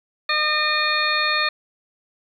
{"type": "harmonic tone with a mistuned harmonic", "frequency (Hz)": 608, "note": "D#5", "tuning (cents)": -40, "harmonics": [1, 2, 3, 4, 6, 7], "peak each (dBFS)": [-31, -24, -23, -25, -27, -25], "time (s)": [0.29, 1.49], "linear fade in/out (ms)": 5, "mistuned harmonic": 7, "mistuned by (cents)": 16, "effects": ["9-bit"]}